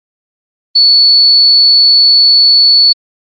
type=tone; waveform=sine; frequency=4435 Hz; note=C#8; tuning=in tune; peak=-3 dBFS; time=0.75-2.93 s; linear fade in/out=10 ms; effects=Opus 32 kbps